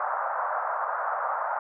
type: band-pass noise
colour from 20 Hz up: white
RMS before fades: -29 dBFS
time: 0-1.59 s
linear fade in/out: 2 ms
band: 600 to 1400 Hz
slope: 48 dB/octave
effects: none